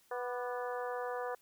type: harmonic tone with a mistuned harmonic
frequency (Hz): 246.9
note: B3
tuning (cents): 0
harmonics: 2 / 3 / 4 / 5 / 6 / 7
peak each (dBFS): -38 / -42 / -44 / -46 / -48 / -49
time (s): 0.11-1.35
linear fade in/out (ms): 5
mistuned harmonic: 5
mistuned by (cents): -47
effects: white hiss -68 dBFS RMS until 1.41 s